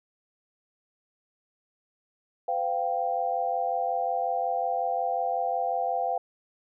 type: chord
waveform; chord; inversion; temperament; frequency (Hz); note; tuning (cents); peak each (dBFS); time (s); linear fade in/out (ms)
sine; C suspended fourth; none; equal with one note detuned; 510.7 / 698.5 / 784; C5 / F5 / G5; -42 / 0 / 0; -32 / -28 / -29; 2.48-6.18; 5
effects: none